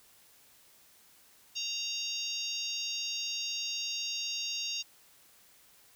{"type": "harmonic tone with a mistuned harmonic", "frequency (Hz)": 928, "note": "A#5", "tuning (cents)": -8, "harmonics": [3, 4, 5, 6, 7], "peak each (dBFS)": [-38, -39, -40, -41, -41], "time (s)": [1.55, 4.83], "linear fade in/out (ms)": 20, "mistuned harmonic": 5, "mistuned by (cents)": 31, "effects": ["white hiss -61 dBFS RMS until 5.95 s"]}